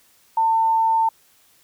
sine tone, 898 Hz, A5, 35 cents sharp, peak -15 dBFS, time 0.37-1.09 s, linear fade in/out 5 ms, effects white hiss -57 dBFS RMS until 1.63 s

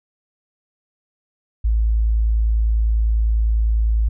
sine tone, 55 Hz, A1, in tune, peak -14 dBFS, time 1.64-4.09 s, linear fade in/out 10 ms, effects none

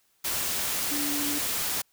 sine tone in noise, 290.7 Hz, D4, 18 cents flat, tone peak -31 dBFS, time 0.91-1.39 s, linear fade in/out 10 ms, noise white, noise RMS -29 dBFS, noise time 0.24-1.82 s, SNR -5 dB, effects white hiss -68 dBFS RMS until 1.92 s

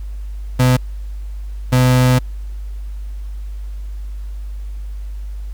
35% pulse tone bursts at uneven times, 126.7 Hz, B2, 45 cents sharp, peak -8 dBFS, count 2, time 0.59-0.77 / 1.72-2.19 s, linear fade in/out 10 ms, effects added 50 Hz sine -24 dBFS peak until 5.53 s + pink hiss -52 dBFS RMS until 5.53 s

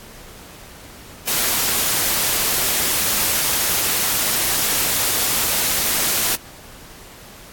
white noise, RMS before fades -19 dBFS, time 1.27-6.36 s, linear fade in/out 10 ms, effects pink hiss -41 dBFS RMS until 7.52 s + AAC 64 kbps

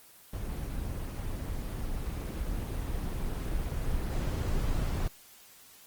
brown noise with level ramp, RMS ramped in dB -35 to -30 dBFS, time 0.33-5.08 s, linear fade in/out 5 ms, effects white hiss -55 dBFS RMS until 5.86 s + Opus 24 kbps

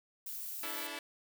violet noise, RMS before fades -42 dBFS, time 0.26-0.87 s, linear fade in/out 5 ms
5% pulse chord, D suspended second, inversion none, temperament equal with one note detuned, 289.1 / 329.6 / 440 Hz, D4 / E4 / A4, -27 / 0 / 0 cents, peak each -33 / -32 / -35 dBFS, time 0.63-0.99 s, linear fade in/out 2 ms
effects none

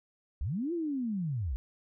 sine linear two-way sweep, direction up then down, 51 to 352.9 to 51 Hz, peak -30 dBFS, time 0.41-1.56 s, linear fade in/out 0 ms, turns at 0.73 s, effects none

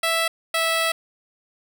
10% pulse tone pair in turn, 659.3 / 655.5 Hz, E5 / E5, 0 / -10 cents, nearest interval unison, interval 10 cents, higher first, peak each -11 dBFS, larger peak neither, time 0.03-0.28 / 0.54-0.92 s, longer second, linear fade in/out 5 ms, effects none

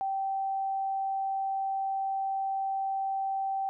sine tone, 777 Hz, G5, 16 cents flat, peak -28 dBFS, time 0.01-3.69 s, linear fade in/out 0 ms, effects none

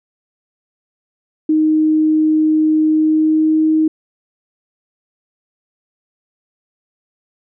sine tone with pitch glide, 311.1 to 314 Hz, D#4 to D#4, 0 to +16 cents, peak -10 dBFS, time 1.49-3.88 s, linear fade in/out 5 ms, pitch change +16 cents, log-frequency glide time 2.89-3.68 s, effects none

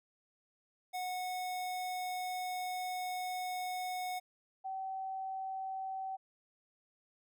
square / sine tone pair in turn, 733 / 765.7 Hz, F#5 / G5, -16 / -41 cents, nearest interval minor second, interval 75 cents, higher second, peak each -37 / -37 dBFS, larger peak neither, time 0.93-4.2 / 4.64-6.17 s, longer first, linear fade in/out 20 ms, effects none

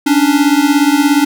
square beating tone pair, 280 / 297 Hz, C#4 / D4, +18 / +20 cents, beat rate 17 Hz, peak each -12 dBFS, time 0.06-1.25 s, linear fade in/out 10 ms, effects none

